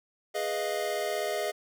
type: chord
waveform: square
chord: F half-diminished seventh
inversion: first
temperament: equal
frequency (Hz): 415.3 / 493.9 / 622.3 / 698.5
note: Ab4 / Cb5 / Eb5 / F5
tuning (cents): 0 / 0 / 0 / 0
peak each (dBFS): -35 / -39 / -33 / -36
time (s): 0.34-1.52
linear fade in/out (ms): 20
effects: none